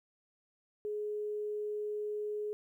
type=tone; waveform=sine; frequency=420 Hz; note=G#4; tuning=19 cents sharp; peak=-34 dBFS; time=0.85-2.53 s; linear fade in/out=0 ms; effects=12-bit